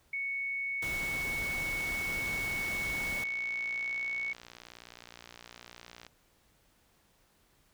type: tone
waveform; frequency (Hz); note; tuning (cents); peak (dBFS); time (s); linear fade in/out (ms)
sine; 2217; C#7; 0; -32; 0.13-4.33; 5
type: noise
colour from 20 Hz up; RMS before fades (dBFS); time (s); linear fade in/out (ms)
pink; -41; 0.82-3.24; 5
type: click train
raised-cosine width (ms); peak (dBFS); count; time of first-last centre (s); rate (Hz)
0.2; -30; 255; 1.79-6.066; 59.4
effects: pink hiss -68 dBFS RMS until 7.73 s